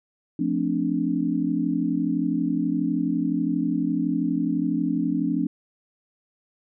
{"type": "chord", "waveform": "sine", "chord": "D minor seventh", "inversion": "first", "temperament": "equal", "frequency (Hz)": [174.61, 220, 261.6, 293.7], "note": ["F3", "A3", "C4", "D4"], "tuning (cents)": [0, 0, 0, 0], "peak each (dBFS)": [-28, -29, -26, -25], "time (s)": [0.39, 5.47], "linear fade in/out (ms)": 5, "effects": []}